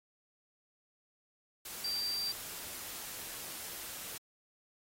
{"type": "tone in noise", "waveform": "sine", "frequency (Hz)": 4699, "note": "D8", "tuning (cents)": 0, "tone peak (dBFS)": -33, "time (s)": [1.84, 2.32], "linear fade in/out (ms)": 5, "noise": "white", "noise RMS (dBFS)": -44, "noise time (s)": [1.65, 4.18], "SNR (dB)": 8, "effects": ["AAC 48 kbps"]}